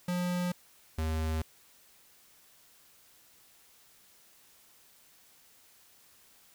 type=tone pair in turn; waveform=square; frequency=178.1 / 79.33 Hz; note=F3 / D#2; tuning=+34 / +34 cents; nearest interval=octave + major second; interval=1400 cents; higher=first; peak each=-30 / -30 dBFS; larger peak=neither; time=0.08-0.52 / 0.98-1.42 s; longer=neither; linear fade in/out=5 ms; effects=white hiss -61 dBFS RMS until 6.54 s